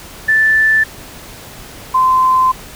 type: tone pair in turn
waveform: sine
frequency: 1760 / 1033.3 Hz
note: A6 / C6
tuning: 0 / -22 cents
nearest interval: major sixth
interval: 922 cents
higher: first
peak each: -8 dBFS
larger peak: neither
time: 0.28-0.84 / 1.94-2.52 s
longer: second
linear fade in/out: 10 ms
effects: pink hiss -34 dBFS RMS until 2.75 s